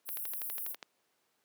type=high-pass noise; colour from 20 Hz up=pink; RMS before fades=-39 dBFS; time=0.05-0.76 s; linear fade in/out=50 ms; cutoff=11000 Hz; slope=48 dB/octave
type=click train; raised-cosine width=0.2 ms; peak=-25 dBFS; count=10; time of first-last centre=0.09-0.828 s; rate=12.2 Hz
effects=pink hiss -75 dBFS RMS until 1.44 s + high-pass 300 Hz 12 dB/octave